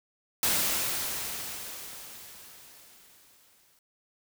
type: noise with exponential decay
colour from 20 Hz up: white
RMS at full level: -25 dBFS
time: 0.43-3.79 s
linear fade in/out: 1 ms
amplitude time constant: 730 ms
effects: none